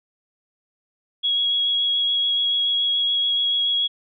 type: tone with vibrato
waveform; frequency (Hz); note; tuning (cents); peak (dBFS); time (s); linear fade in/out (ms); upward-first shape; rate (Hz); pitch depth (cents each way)
sine; 3322; G#7; 0; -18; 1.23-3.88; 20; sine; 7; 11
effects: none